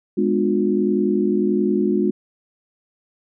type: chord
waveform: sine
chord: G# diminished seventh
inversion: none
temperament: just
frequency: 207.7 / 249.2 / 299 / 358.8 Hz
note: G#3 / B3 / D4 / F4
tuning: 0 / +16 / +31 / +47 cents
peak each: -20 / -25 / -23 / -20 dBFS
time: 0.17-2.11 s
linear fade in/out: 10 ms
effects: none